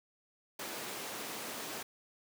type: high-pass noise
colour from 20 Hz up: pink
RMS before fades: -42 dBFS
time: 0.59-1.83 s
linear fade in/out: 5 ms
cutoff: 290 Hz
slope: 12 dB/octave
effects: none